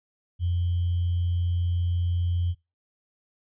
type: tone with sample-and-hold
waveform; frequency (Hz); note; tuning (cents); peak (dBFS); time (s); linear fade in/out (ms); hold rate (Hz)
sine; 87.31; F2; 0; -22; 0.39-2.55; 50; 3150
effects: noise-tail reverb RT60 0.3 s tail -26 dB re dry + resampled to 8000 Hz